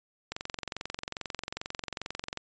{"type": "click train", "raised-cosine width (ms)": 0.2, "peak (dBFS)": -17, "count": 47, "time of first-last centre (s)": [0.32, 2.374], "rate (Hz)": 22.4, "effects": ["resampled to 16000 Hz"]}